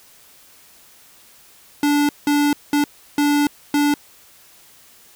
square tone bursts at uneven times, 290.9 Hz, D4, 16 cents flat, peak -15 dBFS, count 5, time 1.83-2.09 / 2.27-2.53 / 2.73-2.84 / 3.18-3.47 / 3.74-3.94 s, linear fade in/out 2 ms, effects white hiss -49 dBFS RMS until 5.15 s

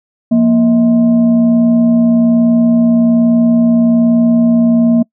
sine tone with frequency modulation, 234.1 Hz, A#3, 8 cents sharp, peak -6 dBFS, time 0.31-5.03 s, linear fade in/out 10 ms, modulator 407 Hz, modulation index 0.42, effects noise-tail reverb RT60 0.1 s tail -25 dB re dry

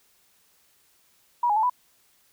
sine tone with pitch steps, 963 / 832 / 877 / 990 Hz, B5 / G#5 / A5 / B5, -44 / +3 / -6 / +4 cents, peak -19 dBFS, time 1.43-1.698 s, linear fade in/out 5 ms, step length 67 ms, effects white hiss -63 dBFS RMS until 2.32 s

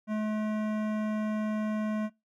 sine tone with hard clipping, 214.4 Hz, A3, 45 cents flat, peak -30 dBFS, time 0.07-2.1 s, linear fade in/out 50 ms, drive 16 dB, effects noise-tail reverb RT60 0.2 s tail -22 dB re dry

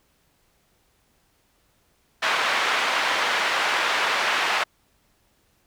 pink band-pass noise, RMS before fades -23 dBFS, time 2.22-4.64 s, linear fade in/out 10 ms, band 950 to 2900 Hz, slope 12 dB/octave, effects pink hiss -65 dBFS RMS until 5.66 s

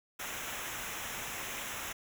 pink noise with comb filter, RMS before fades -40 dBFS, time 0.19-1.93 s, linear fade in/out 10 ms, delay 0.22 ms, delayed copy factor -0.75, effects none

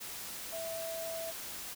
sine tone in noise, 657 Hz, E5, 6 cents flat, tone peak -38 dBFS, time 0.52-1.32 s, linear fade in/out 20 ms, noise white, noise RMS -43 dBFS, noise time 0-1.75 s, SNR +2 dB, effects none

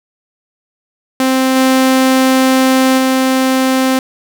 sawtooth tone with level steps, 261.6 Hz, C4, in tune, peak -6 / -4 / -6 dBFS, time 1.2-3.99 s, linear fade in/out 2 ms, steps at 1.55 / 2.97 s, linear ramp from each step 20 ms, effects none

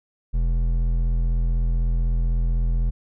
sine tone with hard clipping, 42 Hz, E1, 33 cents sharp, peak -20 dBFS, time 0.33-2.91 s, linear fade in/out 20 ms, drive 8 dB, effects none

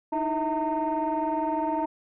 sine tone cluster, 306.2 / 326 / 645 / 913 Hz, D#4 / E4 / E5 / A#5, -28 / -19 / -38 / -36 cents, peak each -29 / -32 / -30 / -26 dBFS, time 0.12-1.86 s, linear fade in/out 10 ms, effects tanh soft clip ceiling -19 dBFS

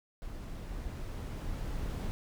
brown noise with level ramp, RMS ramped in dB -42 to -35 dBFS, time 0.22-2.11 s, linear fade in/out 0 ms, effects none

